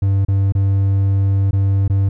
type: tone with dropouts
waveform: triangle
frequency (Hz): 98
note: G2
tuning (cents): 0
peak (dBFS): -10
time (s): 0.02-2.09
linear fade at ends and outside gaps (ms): 5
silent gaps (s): 0.25-0.283 / 0.523-0.55 / 1.51-1.53 / 1.879-1.898
effects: none